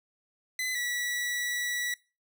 sawtooth tone pair in turn, 2017 / 1946.2 Hz, B6 / B6, +36 / -26 cents, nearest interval minor second, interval 62 cents, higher first, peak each -26 dBFS, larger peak neither, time 0.59-0.75 / 0.75-1.94 s, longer second, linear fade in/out 2 ms, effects noise-tail reverb RT60 0.3 s tail -22 dB re dry

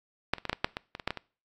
clicks, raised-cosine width 0.3 ms, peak -8 / -24 / -17 / -12 / -13 / -7 / -16 / -21 / -22 / -11 / -15 / -20 dBFS, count 12, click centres 0.336 / 0.383 / 0.453 / 0.496 / 0.53 / 0.645 / 0.769 / 0.951 / 0.998 / 1.076 / 1.106 / 1.173 s, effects noise-tail reverb RT60 0.4 s tail -23 dB re dry + AAC 64 kbps

